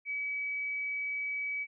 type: tone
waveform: sine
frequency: 2281 Hz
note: C#7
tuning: 49 cents sharp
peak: -32 dBFS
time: 0.05-1.67 s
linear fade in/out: 50 ms
effects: none